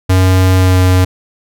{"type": "tone with pitch glide", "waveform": "square", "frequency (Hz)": [93.1, 92.08], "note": ["F#2", "F#2"], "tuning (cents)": [11, -8], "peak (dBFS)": -7, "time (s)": [0.09, 1.05], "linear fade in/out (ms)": 10, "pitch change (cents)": -19, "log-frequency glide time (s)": [0.56, 0.78], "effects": []}